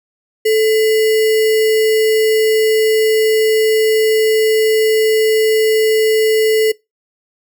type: tone with sample-and-hold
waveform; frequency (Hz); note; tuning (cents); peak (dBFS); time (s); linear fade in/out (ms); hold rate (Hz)
sine; 437.2; A4; -11; -9; 0.45-6.72; 10; 2450
effects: noise-tail reverb RT60 0.2 s tail -22 dB re dry